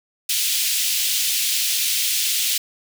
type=high-pass noise; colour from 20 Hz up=pink; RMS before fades=-21 dBFS; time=0.29-2.58 s; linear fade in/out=5 ms; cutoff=2800 Hz; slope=24 dB/octave; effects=none